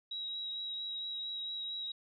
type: tone with vibrato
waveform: sine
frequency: 3846 Hz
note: B7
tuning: 47 cents flat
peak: -37 dBFS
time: 0.11-1.92 s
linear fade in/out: 5 ms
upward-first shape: sine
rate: 4.4 Hz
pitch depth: 12 cents each way
effects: none